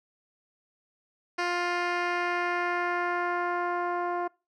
10% pulse tone with low-pass filter sweep, 351.6 Hz, F4, 12 cents sharp, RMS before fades -29 dBFS, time 1.38-4.28 s, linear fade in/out 10 ms, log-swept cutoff 4300 to 900 Hz, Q 1.1, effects noise-tail reverb RT60 0.3 s tail -25 dB re dry

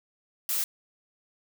blue noise, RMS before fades -28 dBFS, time 0.49-0.64 s, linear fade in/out 2 ms, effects none

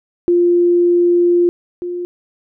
sine tone pair in turn, 349.2 / 353.1 Hz, F4 / F4, 0 / +19 cents, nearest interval unison, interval 19 cents, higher second, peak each -9 / -20 dBFS, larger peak first, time 0.28-1.49 / 1.82-2.05 s, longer first, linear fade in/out 0 ms, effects none

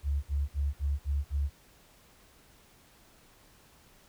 sine tone bursts, 71 Hz, C#2, 42 cents sharp, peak -26 dBFS, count 6, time 0.03-1.5 s, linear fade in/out 50 ms, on 200 ms, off 54 ms, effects pink hiss -60 dBFS RMS until 4.08 s

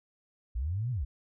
sine linear two-way sweep, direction up then down, 51.91 to 130 to 51.91 Hz, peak -29 dBFS, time 0.55-1.05 s, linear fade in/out 10 ms, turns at 0.91 s, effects none

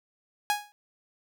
sawtooth tone with exponential decay, 829 Hz, G#5, 3 cents flat, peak -17 dBFS, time 0.5-0.72 s, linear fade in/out 0 ms, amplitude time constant 46 ms, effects none

